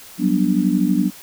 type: chord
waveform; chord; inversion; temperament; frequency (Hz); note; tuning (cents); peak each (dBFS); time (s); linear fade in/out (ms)
sine; G major seventh; third; just; 183.75 / 196 / 245 / 294; F#3 / G3 / B3 / D4; -12 / 0 / -14 / +2; -20; 0.18-1.11; 50
effects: white hiss -41 dBFS RMS until 1.22 s